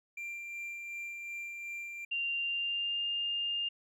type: tone with tremolo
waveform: triangle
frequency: 2372 Hz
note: D7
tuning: 17 cents sharp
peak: -36 dBFS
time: 0.17-2.05 s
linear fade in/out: 5 ms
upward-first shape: sine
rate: 2.7 Hz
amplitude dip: 30%
type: tone with pitch glide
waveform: sine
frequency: 2778 to 2812 Hz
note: F7 to F7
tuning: -10 to +11 cents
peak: -31 dBFS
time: 2.11-3.69 s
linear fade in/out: 10 ms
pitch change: +21 cents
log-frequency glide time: 2.33-3.06 s
effects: none